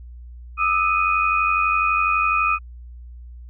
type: tone cluster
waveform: sine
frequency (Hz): 1213 / 1305 / 2490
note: D#6 / E6 / D#7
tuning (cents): -44 / -18 / +1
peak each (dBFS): -21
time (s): 0.57-2.59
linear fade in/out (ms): 50
effects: added 60 Hz sine -36 dBFS peak until 3.49 s